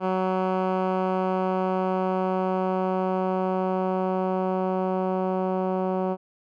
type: tone with low-pass filter sweep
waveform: 10% pulse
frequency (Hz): 186.6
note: F#3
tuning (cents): +15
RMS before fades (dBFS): -25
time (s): 0-6.17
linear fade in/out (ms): 50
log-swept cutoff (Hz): 1400 to 780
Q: 0.74
effects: none